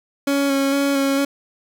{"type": "tone with vibrato", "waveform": "30% pulse", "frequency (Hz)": 277.2, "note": "C#4", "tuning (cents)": 0, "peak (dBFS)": -14, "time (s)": [0.27, 1.25], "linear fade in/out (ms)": 5, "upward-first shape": "square", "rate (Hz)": 2.2, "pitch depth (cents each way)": 16, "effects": []}